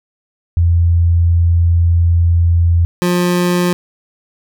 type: tone pair in turn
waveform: sine / 25% pulse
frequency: 85.1 / 177.22 Hz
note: F2 / F3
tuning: -44 / +26 cents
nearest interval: octave + minor second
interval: 1270 cents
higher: second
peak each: -8 dBFS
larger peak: neither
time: 0.57-2.85 / 3.02-3.73 s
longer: first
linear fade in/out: 0 ms
effects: none